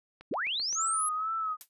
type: click train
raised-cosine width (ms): 0.3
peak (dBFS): -32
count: 5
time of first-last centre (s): 0.21-0.728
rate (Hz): 7.72
type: linear sweep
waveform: sine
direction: up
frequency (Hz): 164.81 to 11000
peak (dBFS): -29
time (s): 0.31-1.09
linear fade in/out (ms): 5
type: tone with vibrato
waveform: sine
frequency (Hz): 1285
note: E6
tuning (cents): -45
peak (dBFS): -29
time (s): 0.75-1.57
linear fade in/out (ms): 50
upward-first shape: sine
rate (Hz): 2.1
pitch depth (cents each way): 59
type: noise with exponential decay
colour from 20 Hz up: blue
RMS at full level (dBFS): -39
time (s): 1.61-1.69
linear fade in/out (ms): 0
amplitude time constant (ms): 16
effects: resampled to 32000 Hz